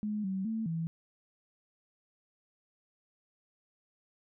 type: tone with pitch steps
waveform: sine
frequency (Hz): 210.9 / 190.8 / 222.6 / 164.1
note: G#3 / G3 / A3 / E3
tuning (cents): +27 / -47 / +20 / -8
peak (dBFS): -31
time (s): 0.03-0.87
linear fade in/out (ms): 0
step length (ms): 210
effects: none